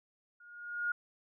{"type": "tone with level ramp", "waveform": "sine", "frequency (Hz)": 1430, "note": "F6", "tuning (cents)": 41, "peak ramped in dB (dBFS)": [-55, -28], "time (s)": [0.4, 0.92], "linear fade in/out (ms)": 5, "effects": []}